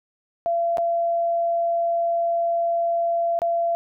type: tone with dropouts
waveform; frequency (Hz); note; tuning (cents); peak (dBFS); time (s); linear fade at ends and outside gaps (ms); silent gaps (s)
sine; 680; F5; -46; -19; 0.46-3.75; 0; 0.772-0.782 / 3.39-3.418
effects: none